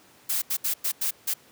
blue noise bursts at uneven times, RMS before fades -26 dBFS, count 6, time 0.29-0.42 / 0.5-0.57 / 0.64-0.74 / 0.84-0.92 / 1.01-1.11 / 1.27-1.34 s, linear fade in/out 10 ms, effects pink hiss -55 dBFS RMS until 1.51 s + high-pass 150 Hz 12 dB/octave

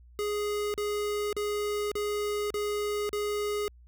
square tone bursts, 415.3 Hz, G#4, in tune, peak -29 dBFS, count 6, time 0.19-3.68 s, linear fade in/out 0 ms, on 550 ms, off 38 ms, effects added 60 Hz sine -51 dBFS peak until 3.87 s

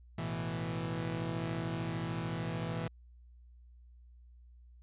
sawtooth chord, A suspended second, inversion none, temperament equal, 110 / 123.47 / 164.81 Hz, A2 / B2 / E3, 0 / 0 / 0 cents, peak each -37 / -36 / -33 dBFS, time 0.18-2.88 s, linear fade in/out 5 ms, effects added 60 Hz sine -54 dBFS peak until 4.82 s + resampled to 8000 Hz

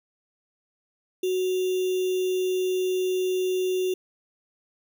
sine tone with sample-and-hold, 370 Hz, F#4, in tune, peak -22 dBFS, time 1.23-3.94 s, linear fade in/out 5 ms, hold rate 3150 Hz, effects none

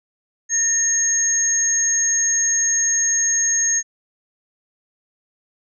sine tone pair together, 1826 / 6507 Hz, A#6 / G#8, -36 / -36 cents, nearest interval octave + minor seventh, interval 2200 cents, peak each -26 / -16 dBFS, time 0.49-3.83 s, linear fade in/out 50 ms, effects none

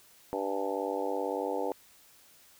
harmonic tone with a mistuned harmonic, 98.1 Hz, G2, 2 cents sharp, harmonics 3 / 4 / 5 / 6 / 7 / 8 / 9, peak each -38 / -37 / -34 / -39 / -40 / -40 / -39 dBFS, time 0.33-1.72 s, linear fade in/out 0 ms, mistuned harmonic 8, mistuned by +75 cents, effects white hiss -59 dBFS RMS until 2.59 s

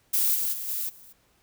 violet noise with level steps, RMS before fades -23 / -27 / -34 / -30 / -50 dBFS, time 0.13-1.13 s, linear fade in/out 10 ms, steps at 0.34 / 0.52 / 0.67 / 0.88 s, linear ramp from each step 20 ms, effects pink hiss -65 dBFS RMS until 1.42 s

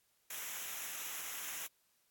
white noise with comb filter, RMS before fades -43 dBFS, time 0.3-1.67 s, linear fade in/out 5 ms, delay 0.22 ms, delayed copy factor -0.7, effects white hiss -75 dBFS RMS until 2.1 s + AAC 64 kbps

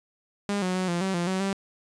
sawtooth tone with pitch steps, 202.6 / 183.2 / 185.3 / 172.9 / 191.3 / 173.1 / 188.4 / 195.5 Hz, G#3 / F#3 / F#3 / F3 / G3 / F3 / F#3 / G3, -43 / -17 / +3 / -17 / -42 / -15 / +32 / -4 cents, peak -21 dBFS, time 0.49-1.53 s, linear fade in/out 0 ms, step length 130 ms, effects resampled to 22050 Hz + 9-bit

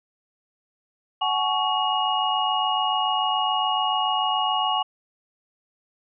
sine tone cluster, 746 / 853 / 1115 / 2876 Hz, F#5 / G#5 / C#6 / F#7, +14 / +46 / +10 / -50 cents, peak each -26 dBFS, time 1.21-4.83 s, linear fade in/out 10 ms, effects none

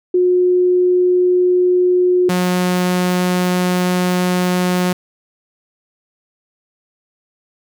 sine / sawtooth tone pair in turn, 361.2 / 180.6 Hz, F#4 / F#3, -42 / -42 cents, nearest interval octave, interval 1200 cents, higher first, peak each -10 dBFS, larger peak neither, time 0.14-2.29 / 2.29-4.93 s, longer second, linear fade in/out 5 ms, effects none

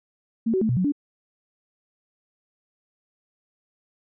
sine tone with pitch steps, 227.1 / 377.1 / 220.1 / 123.5 / 183.7 / 288.1 Hz, A#3 / F#4 / A3 / B2 / F#3 / D4, -45 / +33 / +1 / 0 / -12 / -33 cents, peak -19 dBFS, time 0.46-0.922 s, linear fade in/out 10 ms, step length 77 ms, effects none

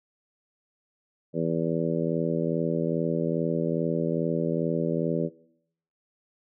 harmonic tone, 82.41 Hz, E2, in tune, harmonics 2 / 3 / 4 / 5 / 6 / 7, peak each -29 / -31 / -32 / -32 / -31 / -33 dBFS, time 1.33-5.3 s, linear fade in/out 50 ms, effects noise-tail reverb RT60 0.7 s tail -20 dB re dry

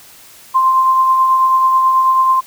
sine tone with tremolo, 1046.5 Hz, C6, in tune, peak -7 dBFS, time 0.54-2.41 s, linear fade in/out 20 ms, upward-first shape triangle, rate 9.2 Hz, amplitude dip 35%, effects white hiss -41 dBFS RMS until 2.46 s

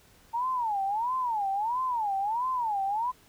sine tone with vibrato, 897 Hz, A5, 33 cents sharp, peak -26 dBFS, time 0.33-3.12 s, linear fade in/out 20 ms, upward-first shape sine, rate 1.5 Hz, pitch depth 250 cents each way, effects pink hiss -59 dBFS RMS until 3.28 s

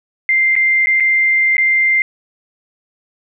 sine tone with dropouts, 2093 Hz, C7, in tune, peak -10 dBFS, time 0.29-2.02 s, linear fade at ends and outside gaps 1 ms, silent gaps 0.554-0.563 / 0.86-0.87 / 1-1.005 / 1.568-1.581 s, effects none

